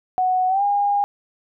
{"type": "tone with pitch glide", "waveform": "sine", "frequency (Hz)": [740, 811.7], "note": ["F#5", "G#5"], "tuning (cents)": [0, -40], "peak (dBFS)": -16, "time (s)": [0.18, 1.04], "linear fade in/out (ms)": 0, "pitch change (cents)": 160, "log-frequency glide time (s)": [0.48, 0.63], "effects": []}